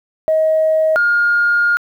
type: tone pair in turn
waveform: sine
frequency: 632 / 1418.8 Hz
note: D#5 / F6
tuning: +27 / +27 cents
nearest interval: octave + major second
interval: 1400 cents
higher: second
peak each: -10 dBFS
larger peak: neither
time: 0.28-0.96 / 0.96-1.77 s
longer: second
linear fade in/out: 0 ms
effects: tanh soft clip ceiling -6 dBFS + 8-bit